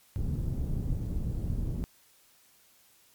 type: low-pass noise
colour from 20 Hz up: pink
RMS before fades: -31 dBFS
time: 0.16-1.84 s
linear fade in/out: 0 ms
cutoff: 180 Hz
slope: 12 dB/octave
effects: white hiss -62 dBFS RMS until 3.14 s + MP3 96 kbps